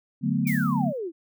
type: chord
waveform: sine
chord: B minor seventh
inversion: first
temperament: equal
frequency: 146.83 / 185 / 220 / 246.9 Hz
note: D3 / F#3 / A3 / B3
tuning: 0 / 0 / 0 / 0 cents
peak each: -27 dBFS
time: 0.21-0.93 s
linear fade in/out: 50 ms
type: exponential sweep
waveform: sine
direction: down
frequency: 2500 to 310 Hz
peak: -28 dBFS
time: 0.45-1.12 s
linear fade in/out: 50 ms
type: noise with exponential decay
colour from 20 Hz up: violet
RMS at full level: -33 dBFS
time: 0.47-0.98 s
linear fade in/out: 1 ms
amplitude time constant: 110 ms
effects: none